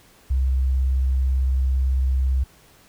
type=tone with vibrato; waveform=sine; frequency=65.41 Hz; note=C2; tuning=in tune; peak=-17 dBFS; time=0.3-2.44 s; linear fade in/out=10 ms; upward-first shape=triangle; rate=18 Hz; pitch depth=30 cents each way; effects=pink hiss -53 dBFS RMS until 2.88 s